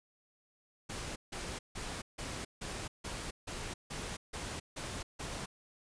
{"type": "noise bursts", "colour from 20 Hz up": "pink", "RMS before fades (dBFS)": -41, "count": 11, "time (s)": [0.89, 5.46], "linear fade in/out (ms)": 10, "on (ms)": 270, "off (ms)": 160, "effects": ["resampled to 22050 Hz"]}